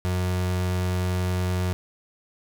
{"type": "tone", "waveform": "35% pulse", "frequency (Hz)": 91, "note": "F#2", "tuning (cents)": -28, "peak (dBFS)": -21, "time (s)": [0.05, 1.73], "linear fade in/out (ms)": 0, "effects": []}